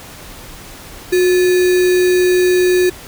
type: tone with sample-and-hold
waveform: sine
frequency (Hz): 362.8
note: F#4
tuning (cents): -34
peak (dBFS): -9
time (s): 1.12-2.9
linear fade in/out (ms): 10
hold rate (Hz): 2100
effects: pink hiss -35 dBFS RMS until 3.07 s